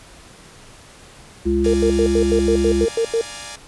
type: harmonic tone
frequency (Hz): 69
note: C#2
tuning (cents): -7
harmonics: 1 / 3 / 5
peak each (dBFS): -22 / -22 / -17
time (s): 1.45-2.86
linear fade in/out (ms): 20
type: chord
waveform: 5% pulse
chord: Bb dominant seventh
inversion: first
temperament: equal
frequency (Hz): 587.3 / 698.5 / 830.6 / 932.3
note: D5 / F5 / Ab5 / Bb5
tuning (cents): 0 / 0 / 0 / 0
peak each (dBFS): -25 / -29 / -24 / -28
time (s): 1.64-3.56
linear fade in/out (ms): 5
type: tone bursts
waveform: sine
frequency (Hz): 457.6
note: A#4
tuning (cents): -32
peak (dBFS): -15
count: 10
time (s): 1.66-3.212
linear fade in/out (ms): 2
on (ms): 76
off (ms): 88
effects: pink hiss -44 dBFS RMS until 3.67 s + resampled to 24000 Hz